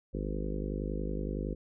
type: harmonic tone with a mistuned harmonic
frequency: 50.8 Hz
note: G#1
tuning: 38 cents flat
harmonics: 1 / 3 / 4 / 5 / 6 / 7 / 8 / 9 / 10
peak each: -35 / -40 / -41 / -42 / -43 / -43 / -44 / -45 / -45 dBFS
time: 0.13-1.55 s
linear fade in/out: 20 ms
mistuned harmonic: 1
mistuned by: +54 cents
effects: none